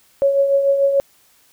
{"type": "tone with tremolo", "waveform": "sine", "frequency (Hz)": 554.4, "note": "C#5", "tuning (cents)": 0, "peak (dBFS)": -10, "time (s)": [0.22, 1], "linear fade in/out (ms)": 0, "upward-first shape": "triangle", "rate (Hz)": 6.8, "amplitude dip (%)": 55, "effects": ["white hiss -55 dBFS RMS until 1.52 s"]}